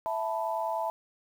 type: chord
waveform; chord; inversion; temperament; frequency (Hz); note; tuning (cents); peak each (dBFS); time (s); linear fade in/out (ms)
sine; E suspended fourth; none; just; 659.3 / 879 / 988.9; E5 / A5 / B5; 0 / -2 / +2; -32 / -32 / -35; 0.06-0.9; 0
effects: 9-bit